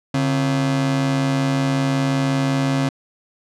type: ring-modulated tone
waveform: 45% pulse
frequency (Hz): 204.7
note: G#3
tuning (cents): -25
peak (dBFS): -14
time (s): 0.14-2.89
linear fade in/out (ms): 5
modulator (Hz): 62.7
effects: low-pass 7000 Hz 12 dB/octave